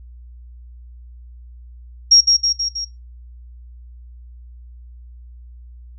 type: tone with echo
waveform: sine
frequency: 5588 Hz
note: F8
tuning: in tune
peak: -6 dBFS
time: 2.11-2.21 s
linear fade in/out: 10 ms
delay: 160 ms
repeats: 4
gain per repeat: -4 dB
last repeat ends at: 2.85 s
effects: noise-tail reverb RT60 0.2 s tail -19 dB re dry + added 60 Hz sine -37 dBFS peak until 5.98 s